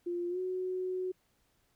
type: tone with pitch glide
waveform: sine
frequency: 349.2 to 369.3 Hz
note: F4 to F#4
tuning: 0 to -3 cents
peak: -32 dBFS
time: 0.06-1.12 s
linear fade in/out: 10 ms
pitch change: +97 cents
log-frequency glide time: 0.29-0.39 s
effects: pink hiss -73 dBFS RMS until 1.75 s